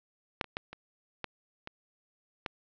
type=clicks; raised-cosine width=0.3 ms; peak=-11 / -28 / -17 / -27 / -18 / -24 / -17 dBFS; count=7; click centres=0.412 / 0.443 / 0.569 / 0.73 / 1.243 / 1.674 / 2.462 s; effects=low-pass 5000 Hz 12 dB/octave